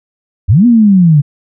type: linear two-way sweep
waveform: sine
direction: up then down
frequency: 72.4 to 246.9 to 138.4 Hz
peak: -3 dBFS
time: 0.48-1.22 s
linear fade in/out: 20 ms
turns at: 0.66 s
effects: none